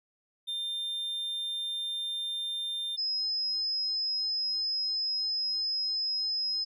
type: tone pair in turn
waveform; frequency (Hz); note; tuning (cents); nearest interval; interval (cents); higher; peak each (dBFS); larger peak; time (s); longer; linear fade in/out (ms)
triangle / sine; 3600 / 5101; A7 / D#8; +39 / +42; tritone; 603; second; -30 / -28; second; 0.47-2.97 / 2.97-6.65; second; 20
effects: none